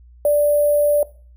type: tone with sample-and-hold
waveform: sine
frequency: 587.3 Hz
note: D5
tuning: in tune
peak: -12 dBFS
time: 0.25-1.03 s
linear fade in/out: 2 ms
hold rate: 11025 Hz
effects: noise-tail reverb RT60 0.4 s tail -20 dB re dry + added 60 Hz sine -43 dBFS peak until 1.36 s